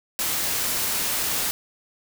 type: noise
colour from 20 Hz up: white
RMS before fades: -25 dBFS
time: 0.19-1.51 s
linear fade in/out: 0 ms
effects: none

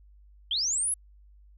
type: linear sweep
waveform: sine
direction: up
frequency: 3037 to 11000 Hz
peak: -25 dBFS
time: 0.51-0.94 s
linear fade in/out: 2 ms
effects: added 50 Hz sine -52 dBFS peak until 1.57 s

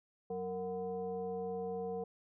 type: tone with frequency modulation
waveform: sine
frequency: 461.7 Hz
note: A#4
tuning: 17 cents flat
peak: -36 dBFS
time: 0.3-2.04 s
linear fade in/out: 5 ms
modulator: 276 Hz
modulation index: 0.81
effects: none

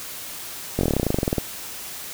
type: slowing click train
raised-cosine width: 2 ms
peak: -7 dBFS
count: 18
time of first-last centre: 0.79-1.382 s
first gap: 21 ms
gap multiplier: 1.06
effects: white hiss -35 dBFS RMS until 2.13 s

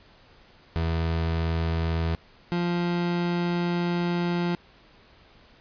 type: tone pair in turn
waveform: 30% pulse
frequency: 82.2 / 174.18 Hz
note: E2 / F3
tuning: -4 / -4 cents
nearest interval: octave + minor second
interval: 1300 cents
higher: second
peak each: -21 / -21 dBFS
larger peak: neither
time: 0.76-2.15 / 2.52-4.55 s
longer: second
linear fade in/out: 0 ms
effects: pink hiss -55 dBFS RMS until 5.6 s + resampled to 11025 Hz

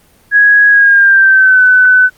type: tone with pitch glide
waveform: sine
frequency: 1661.2 to 1505.8 Hz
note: G#6 to F#6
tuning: 0 to +30 cents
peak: -3 dBFS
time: 0.31-2.1 s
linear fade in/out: 50 ms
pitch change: -170 cents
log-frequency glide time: 0.69-1.62 s
effects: pink hiss -48 dBFS RMS until 2.17 s + Opus 24 kbps

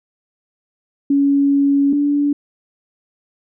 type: tone pair in turn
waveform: sine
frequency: 280.5 / 288.2 Hz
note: C#4 / D4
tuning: +21 / -33 cents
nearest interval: unison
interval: 46 cents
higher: second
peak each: -11 / -13 dBFS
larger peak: first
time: 1.1-1.93 / 1.93-2.33 s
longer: first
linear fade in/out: 5 ms
effects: none

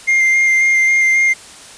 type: tone with vibrato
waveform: triangle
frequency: 2107 Hz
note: C7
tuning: 12 cents sharp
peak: -8 dBFS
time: 0.07-1.34 s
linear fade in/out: 20 ms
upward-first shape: square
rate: 3.7 Hz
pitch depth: 10 cents each way
effects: white hiss -37 dBFS RMS until 1.77 s + resampled to 22050 Hz

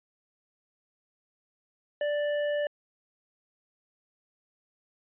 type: tone with hard clipping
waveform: sine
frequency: 587.3 Hz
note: D5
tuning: in tune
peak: -28 dBFS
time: 2.01-2.67 s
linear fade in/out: 2 ms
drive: 10 dB
effects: resampled to 8000 Hz

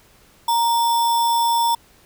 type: tone with sample-and-hold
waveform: sine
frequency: 932.3 Hz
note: A#5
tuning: in tune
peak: -15 dBFS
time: 0.48-1.75 s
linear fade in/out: 5 ms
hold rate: 4410 Hz
effects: pink hiss -53 dBFS RMS until 2.05 s

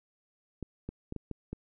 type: clicks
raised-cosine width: 3 ms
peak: -24 dBFS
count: 6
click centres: 0.627 / 0.89 / 1.124 / 1.163 / 1.313 / 1.53 s
effects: none

